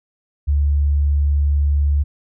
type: tone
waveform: sine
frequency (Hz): 72.1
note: D2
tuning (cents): -31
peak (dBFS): -13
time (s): 0.47-2.04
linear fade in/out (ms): 20
effects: none